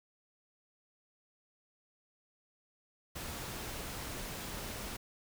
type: noise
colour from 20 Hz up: pink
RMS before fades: -42 dBFS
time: 3.15-4.97 s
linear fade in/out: 10 ms
effects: none